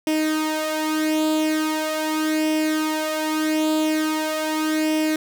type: tone with flanger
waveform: sawtooth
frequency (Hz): 311.1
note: D#4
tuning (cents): 0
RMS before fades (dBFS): -22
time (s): 0.07-5.16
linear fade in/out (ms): 2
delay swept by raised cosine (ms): 0.36 to 2.96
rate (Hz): 0.41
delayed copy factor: +0.65
effects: 9-bit